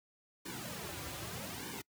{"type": "noise with flanger", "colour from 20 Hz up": "pink", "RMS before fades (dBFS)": -43, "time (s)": [0.45, 1.82], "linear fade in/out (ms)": 10, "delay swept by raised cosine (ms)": [1.5, 4.7], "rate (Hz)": 0.81, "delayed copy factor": -0.95, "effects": ["noise-tail reverb RT60 0.1 s tail -25 dB re dry", "high-pass 80 Hz 12 dB/octave"]}